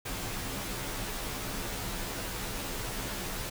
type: noise with comb filter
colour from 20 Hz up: pink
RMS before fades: -36 dBFS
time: 0.05-3.5 s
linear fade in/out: 10 ms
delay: 13 ms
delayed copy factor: -0.95
effects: none